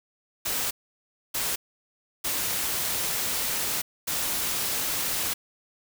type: noise bursts at uneven times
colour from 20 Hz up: white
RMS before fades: -28 dBFS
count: 4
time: 0.45-0.71 / 1.34-1.56 / 2.24-3.82 / 4.07-5.34 s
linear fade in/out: 10 ms
effects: none